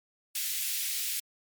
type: high-pass noise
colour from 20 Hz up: white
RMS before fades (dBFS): -32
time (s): 0.35-1.2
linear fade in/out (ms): 5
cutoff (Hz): 2100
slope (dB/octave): 24
effects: MP3 96 kbps